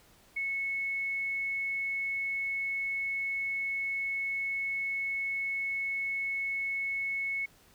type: tone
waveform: sine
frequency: 2200 Hz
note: C#7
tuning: 14 cents flat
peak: -30 dBFS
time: 0.36-7.46 s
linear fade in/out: 10 ms
effects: pink hiss -61 dBFS RMS until 7.74 s